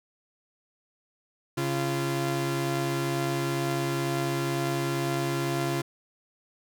sawtooth tone pair together, 137.86 / 343.6 Hz, C#3 / F4, -9 / -28 cents, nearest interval octave + major third, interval 1581 cents, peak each -25 dBFS, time 1.57-5.82 s, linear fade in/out 10 ms, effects none

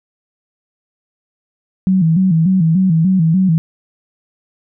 sine tone with vibrato, 174.61 Hz, F3, in tune, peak -9 dBFS, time 1.87-3.58 s, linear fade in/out 0 ms, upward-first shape square, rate 3.4 Hz, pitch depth 130 cents each way, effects none

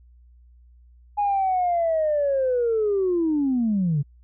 sine linear sweep, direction down, 832 to 135 Hz, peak -18 dBFS, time 1.17-4.03 s, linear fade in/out 20 ms, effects tanh soft clip ceiling -15 dBFS + added 60 Hz sine -49 dBFS peak until 4.23 s

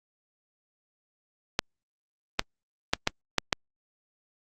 clicks, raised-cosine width 0.2 ms, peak -4 dBFS, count 6, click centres 1.591 / 2.394 / 2.935 / 3.074 / 3.383 / 3.528 s, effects Opus 48 kbps

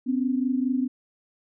sine tone pair together, 252.6 / 277.2 Hz, B3 / C#4, +39 / 0 cents, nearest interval major second, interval 161 cents, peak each -23 / -27 dBFS, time 0.06-0.88 s, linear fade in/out 20 ms, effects none

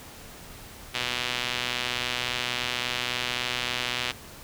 sawtooth tone with band-pass filter, 123.6 Hz, B2, 2 cents sharp, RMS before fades -30 dBFS, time 0.94-4.12 s, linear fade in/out 10 ms, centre 3100 Hz, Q 1.7, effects pink hiss -45 dBFS RMS until 4.43 s

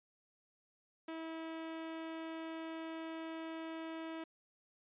sawtooth tone, 324 Hz, E4, 30 cents flat, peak -38 dBFS, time 1.08-4.24 s, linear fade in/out 5 ms, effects resampled to 8000 Hz

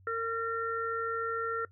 harmonic tone, 456.7 Hz, A#4, 36 cents flat, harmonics 1 / 3 / 4, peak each -34 / -32 / -41 dBFS, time 0.07-1.65 s, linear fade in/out 2 ms, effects noise-tail reverb RT60 0.1 s tail -21 dB re dry + added 94 Hz sine -56 dBFS peak until 1.71 s

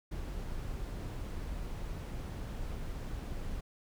brown noise, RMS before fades -39 dBFS, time 0.11-3.61 s, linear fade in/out 10 ms, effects none

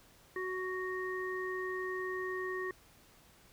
harmonic tone, 371.2 Hz, F#4, 6 cents sharp, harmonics 1 / 3 / 5, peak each -37 / -43 / -40 dBFS, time 0.36-2.71 s, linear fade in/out 2 ms, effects pink hiss -62 dBFS RMS until 3.52 s

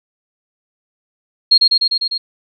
sine tone with echo, 4257 Hz, C8, 29 cents sharp, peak -5 dBFS, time 1.51-1.58 s, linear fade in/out 10 ms, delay 100 ms, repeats 6, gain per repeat -2 dB, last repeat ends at 2.18 s, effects none

